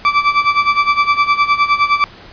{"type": "tone with tremolo", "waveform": "30% pulse", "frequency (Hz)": 1163, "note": "D6", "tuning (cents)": -17, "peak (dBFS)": -5, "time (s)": [0.05, 2.04], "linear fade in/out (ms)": 0, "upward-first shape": "sine", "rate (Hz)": 9.7, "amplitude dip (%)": 80, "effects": ["pink hiss -38 dBFS RMS until 2.32 s", "resampled to 11025 Hz"]}